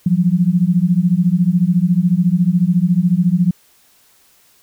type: beating tone pair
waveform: sine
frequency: 170.3 / 184.3 Hz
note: F3 / F#3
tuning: -43 / -7 cents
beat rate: 14 Hz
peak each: -14 / -14 dBFS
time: 0.06-3.51 s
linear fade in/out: 5 ms
effects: white hiss -53 dBFS RMS until 4.62 s